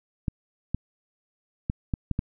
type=clicks; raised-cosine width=5 ms; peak=-13 dBFS; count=6; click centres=0.282 / 0.746 / 1.699 / 1.938 / 2.113 / 2.191 s; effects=none